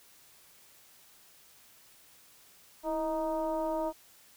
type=tone with frequency modulation; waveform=sine; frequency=630 Hz; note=D#5; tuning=21 cents sharp; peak=-29 dBFS; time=2.83-3.93 s; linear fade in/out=50 ms; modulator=305 Hz; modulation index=1.1; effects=white hiss -59 dBFS RMS until 4.36 s